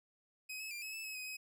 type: tone with pitch steps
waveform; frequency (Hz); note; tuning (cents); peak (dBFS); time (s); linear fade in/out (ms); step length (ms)
sawtooth; 2527 / 2582 / 2386 / 2571 / 2625 / 2568 / 2512 / 2536; D#7 / E7 / D7 / E7 / E7 / E7 / D#7 / D#7; +26 / -37 / +27 / -44 / -8 / -46 / +16 / +32; -39; 0.49-1.37; 10; 110
effects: none